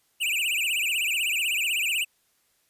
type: tone with vibrato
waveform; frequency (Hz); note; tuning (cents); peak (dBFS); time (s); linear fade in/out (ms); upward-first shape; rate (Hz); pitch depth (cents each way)
square; 2628; E7; -6; -24; 0.2-2.05; 20; triangle; 16; 240
effects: white hiss -68 dBFS RMS until 2.69 s + resampled to 32000 Hz